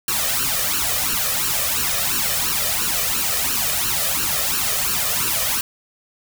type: noise with flanger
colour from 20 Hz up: white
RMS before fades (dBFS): -21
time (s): 0.08-5.61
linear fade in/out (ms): 2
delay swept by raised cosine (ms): 0.7 to 1.68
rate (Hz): 2.9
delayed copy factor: +0.8
effects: none